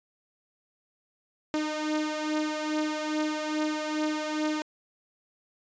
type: beating tone pair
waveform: sawtooth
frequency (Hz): 305.6 / 308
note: D#4 / D#4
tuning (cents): -31 / -17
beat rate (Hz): 2.4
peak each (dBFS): -25 / -29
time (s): 1.54-4.62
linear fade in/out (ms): 0
effects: resampled to 16000 Hz